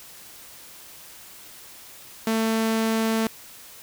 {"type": "tone", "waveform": "sawtooth", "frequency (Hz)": 223.1, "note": "A3", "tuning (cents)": 24, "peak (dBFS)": -17, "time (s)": [2.27, 3.27], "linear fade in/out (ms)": 2, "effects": ["white hiss -45 dBFS RMS until 3.82 s"]}